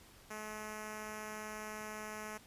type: tone with notch filter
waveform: 5% pulse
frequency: 214.3 Hz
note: A3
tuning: 45 cents flat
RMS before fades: -45 dBFS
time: 0.3-2.38 s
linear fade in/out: 10 ms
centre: 3500 Hz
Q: 1.4
effects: pink hiss -60 dBFS RMS until 2.46 s + resampled to 32000 Hz